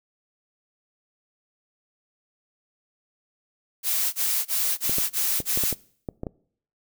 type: noise bursts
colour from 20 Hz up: blue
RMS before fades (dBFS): -24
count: 6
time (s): 3.83-5.75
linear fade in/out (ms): 50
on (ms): 300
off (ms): 24
type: clicks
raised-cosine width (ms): 2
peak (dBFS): -17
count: 9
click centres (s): 4.895 / 4.984 / 5.403 / 5.575 / 5.637 / 5.727 / 6.088 / 6.234 / 6.268
effects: noise-tail reverb RT60 0.6 s tail -23 dB re dry